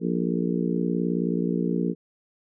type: harmonic tone with a mistuned harmonic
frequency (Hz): 59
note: A#1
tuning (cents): +22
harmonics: 3 / 4 / 5 / 6 / 7 / 8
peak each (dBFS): -26 / -28 / -30 / -32 / -33 / -34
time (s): 0-1.95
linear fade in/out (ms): 50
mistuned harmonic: 8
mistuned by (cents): -55
effects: none